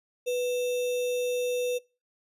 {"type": "tone with sample-and-hold", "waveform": "sine", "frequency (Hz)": 493.9, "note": "B4", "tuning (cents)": 0, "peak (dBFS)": -25, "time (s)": [0.26, 1.79], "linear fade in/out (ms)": 20, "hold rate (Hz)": 3150, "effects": ["noise-tail reverb RT60 0.3 s tail -23 dB re dry", "resampled to 32000 Hz"]}